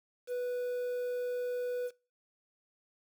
triangle tone with quantisation, 492.9 Hz, B4, 3 cents flat, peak -30 dBFS, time 0.27-1.91 s, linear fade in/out 50 ms, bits 9, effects noise-tail reverb RT60 0.3 s tail -22 dB re dry

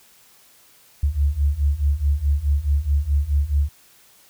sine beating tone pair, 69.3 / 74 Hz, C#2 / D2, 0 / +14 cents, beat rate 4.7 Hz, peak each -21 / -19 dBFS, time 1.03-3.69 s, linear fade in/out 5 ms, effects white hiss -53 dBFS RMS until 4.29 s

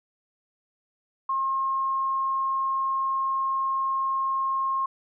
sine tone, 1072 Hz, C6, 42 cents sharp, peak -23 dBFS, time 1.29-4.86 s, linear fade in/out 5 ms, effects none

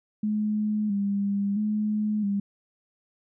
sine tone with vibrato, 206.1 Hz, G#3, 13 cents flat, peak -23 dBFS, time 0.23-2.4 s, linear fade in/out 5 ms, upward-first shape square, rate 0.75 Hz, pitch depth 49 cents each way, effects none

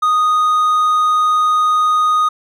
triangle tone, 1241 Hz, D#6, 5 cents flat, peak -9 dBFS, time 0.02-2.29 s, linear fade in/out 10 ms, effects none

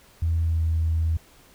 sine tone with pitch glide, 82.41 to 81.09 Hz, E2 to E2, 0 to -28 cents, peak -19 dBFS, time 0.22-1.17 s, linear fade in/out 5 ms, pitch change -28 cents, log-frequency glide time 0.43-0.62 s, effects tanh soft clip ceiling -15 dBFS + pink hiss -54 dBFS RMS until 1.54 s

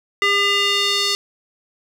square tone with band-pass filter sweep, 402.3 Hz, G4, 45 cents sharp, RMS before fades -18 dBFS, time 0.22-1.15 s, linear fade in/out 0 ms, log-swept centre 2200 to 4500 Hz, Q 2.1, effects none

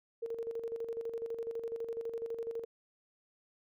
sine tone with tremolo, 460 Hz, A#4, 23 cents flat, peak -34 dBFS, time 0.22-2.65 s, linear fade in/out 10 ms, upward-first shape square, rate 12 Hz, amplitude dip 60%, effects none

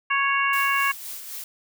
harmonic tone, 554 Hz, C#5, 1 cent flat, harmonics 2 / 3 / 4 / 5, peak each -23 / -25 / -26 / -27 dBFS, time 0.1-0.92 s, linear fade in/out 10 ms
blue noise with tremolo, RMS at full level -34 dBFS, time 0.53-1.44 s, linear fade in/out 2 ms, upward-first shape sine, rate 3.9 Hz, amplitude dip 45%
effects none

